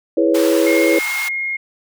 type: chord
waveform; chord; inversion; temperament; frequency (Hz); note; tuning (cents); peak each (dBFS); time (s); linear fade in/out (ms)
sine; C# minor seventh; first; equal; 329.6 / 415.3 / 493.9 / 554.4; E4 / G#4 / B4 / C#5; 0 / 0 / 0 / 0; -15 / -20 / -18 / -18; 0.17-0.99; 5
type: high-pass noise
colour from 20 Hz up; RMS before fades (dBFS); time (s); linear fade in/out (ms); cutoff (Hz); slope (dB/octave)
pink; -27; 0.34-1.29; 10; 810; 48
type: tone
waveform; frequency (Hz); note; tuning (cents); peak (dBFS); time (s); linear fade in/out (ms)
sine; 2144; C7; +42; -19; 0.66-1.57; 10
effects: none